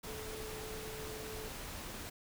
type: tone in noise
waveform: sine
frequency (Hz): 435.1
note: A4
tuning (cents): -19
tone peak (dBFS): -46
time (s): 0.07-1.49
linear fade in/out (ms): 10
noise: pink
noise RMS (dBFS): -45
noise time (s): 0.03-2.1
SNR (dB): -4
effects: none